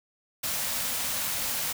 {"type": "band-stop noise", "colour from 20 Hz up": "white", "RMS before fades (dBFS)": -30, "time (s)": [0.43, 1.73], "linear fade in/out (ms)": 10, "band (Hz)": [310, 460], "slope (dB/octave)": 96, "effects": []}